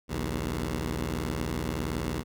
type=beating tone pair; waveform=10% pulse; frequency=61.5 / 79.5 Hz; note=B1 / D#2; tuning=-7 / +38 cents; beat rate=18 Hz; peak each=-24 dBFS; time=0.08-2.24 s; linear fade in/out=50 ms; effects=none